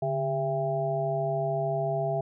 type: harmonic tone with a mistuned harmonic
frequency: 133.5 Hz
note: C3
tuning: 35 cents sharp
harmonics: 1 / 3 / 5 / 6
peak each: -31 / -33 / -28 / -36 dBFS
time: 0.02-2.21 s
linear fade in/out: 5 ms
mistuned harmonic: 1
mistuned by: +130 cents
effects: none